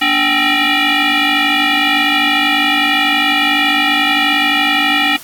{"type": "tone with frequency modulation", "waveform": "sine", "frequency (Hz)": 239.1, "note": "A#3", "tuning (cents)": 44, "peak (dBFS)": -10, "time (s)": [0.01, 5.17], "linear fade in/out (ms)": 10, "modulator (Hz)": 530, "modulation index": 5.8, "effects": ["white hiss -35 dBFS RMS until 5.23 s", "AAC 64 kbps"]}